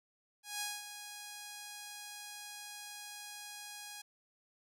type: tone with ADSR envelope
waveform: 5% pulse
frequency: 827 Hz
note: G#5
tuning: 8 cents flat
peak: -24 dBFS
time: 0.43-4.02 s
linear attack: 180 ms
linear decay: 210 ms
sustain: -10 dB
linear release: 9 ms
effects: none